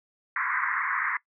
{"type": "band-pass noise", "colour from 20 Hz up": "white", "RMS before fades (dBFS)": -28, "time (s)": [0.36, 1.17], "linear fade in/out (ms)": 2, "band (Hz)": [980, 2100], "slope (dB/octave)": 96, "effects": ["noise-tail reverb RT60 0.1 s tail -20 dB re dry"]}